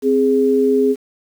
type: tone pair together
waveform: sine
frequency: 261.8 / 415.3 Hz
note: C4 / G#4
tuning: +1 / 0 cents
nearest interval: minor sixth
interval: 799 cents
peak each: -16 / -13 dBFS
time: 0.02-0.96 s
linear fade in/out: 50 ms
effects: 7-bit